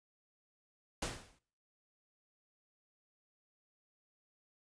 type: noise with exponential decay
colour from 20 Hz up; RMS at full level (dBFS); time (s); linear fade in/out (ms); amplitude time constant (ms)
pink; -34; 1.02-1.39; 5; 79
effects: noise-tail reverb RT60 0.6 s tail -24 dB re dry + resampled to 22050 Hz